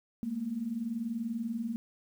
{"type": "tone pair together", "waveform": "sine", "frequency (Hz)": [212.8, 233.1], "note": ["G#3", "A#3"], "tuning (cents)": [42, 0], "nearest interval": "major second", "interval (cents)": 158, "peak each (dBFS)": [-38, -33], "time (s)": [0.23, 1.76], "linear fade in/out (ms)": 0, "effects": ["10-bit"]}